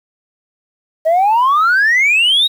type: exponential sweep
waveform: sine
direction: up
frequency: 622.3 to 3857 Hz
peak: -7 dBFS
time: 1.05-2.48 s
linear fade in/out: 20 ms
effects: tanh soft clip ceiling -7 dBFS + 7-bit